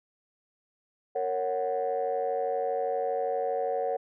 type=chord; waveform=sine; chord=F# major; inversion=first; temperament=just; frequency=462.5 / 555 / 740 Hz; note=A#4 / C#5 / F#5; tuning=-14 / +2 / 0 cents; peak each=-30 dBFS; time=1.15-3.97 s; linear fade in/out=10 ms; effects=tanh soft clip ceiling -20 dBFS